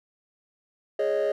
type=chord; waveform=triangle; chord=Ab suspended fourth; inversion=none; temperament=equal; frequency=415.3 / 554.4 / 622.3 Hz; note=Ab4 / Db5 / Eb5; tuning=0 / 0 / 0 cents; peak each=-24 dBFS; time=0.99-1.32 s; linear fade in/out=5 ms; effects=tanh soft clip ceiling -16 dBFS